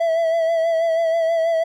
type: tone with vibrato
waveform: triangle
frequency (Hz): 659.3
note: E5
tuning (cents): 0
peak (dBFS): -14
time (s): 0-1.64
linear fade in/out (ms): 10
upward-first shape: sine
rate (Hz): 6.2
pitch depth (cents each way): 35
effects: none